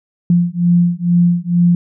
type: beating tone pair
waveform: sine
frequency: 173 / 175.2 Hz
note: F3 / F3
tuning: -16 / +6 cents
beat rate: 2.2 Hz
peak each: -13 dBFS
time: 0.3-1.75 s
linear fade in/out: 2 ms
effects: none